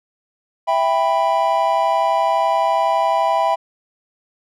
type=chord; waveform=triangle; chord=E minor; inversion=none; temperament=just; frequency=659.3 / 791.1 / 988.9 Hz; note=E5 / G5 / B5; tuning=0 / +16 / +2 cents; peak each=-17 dBFS; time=0.67-3.56 s; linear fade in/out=20 ms; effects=none